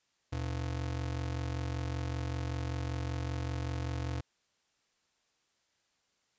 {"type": "ring-modulated tone", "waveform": "square", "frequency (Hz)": 98.6, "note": "G2", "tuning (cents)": 11, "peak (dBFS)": -31, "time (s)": [0.32, 4.21], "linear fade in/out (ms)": 10, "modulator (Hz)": 22.6, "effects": ["white hiss -75 dBFS RMS until 6.38 s", "resampled to 16000 Hz"]}